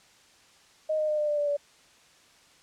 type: tone with pitch steps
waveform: sine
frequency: 622.3 / 614.4 / 606.7 / 599 / 591.5 / 584 / 576.6 Hz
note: D#5 / D#5 / D#5 / D5 / D5 / D5 / D5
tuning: 0 / -22 / -44 / +34 / +12 / -10 / -32 cents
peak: -24 dBFS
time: 0.89-1.569 s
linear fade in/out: 10 ms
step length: 97 ms
effects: white hiss -58 dBFS RMS until 2.62 s + low-pass 7000 Hz 12 dB/octave